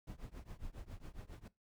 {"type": "noise with tremolo", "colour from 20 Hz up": "brown", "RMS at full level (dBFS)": -45, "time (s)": [0.07, 1.48], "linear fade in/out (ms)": 5, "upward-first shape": "triangle", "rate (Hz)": 7.3, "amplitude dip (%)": 100, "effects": ["noise-tail reverb RT60 0.2 s tail -19 dB re dry"]}